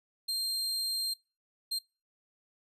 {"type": "tone bursts at uneven times", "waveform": "40% pulse", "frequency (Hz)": 4186, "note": "C8", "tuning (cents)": 0, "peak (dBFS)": -29, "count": 2, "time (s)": [[0.28, 1.14], [1.71, 1.79]], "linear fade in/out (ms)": 10, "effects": ["noise-tail reverb RT60 0.3 s tail -24 dB re dry", "resampled to 32000 Hz"]}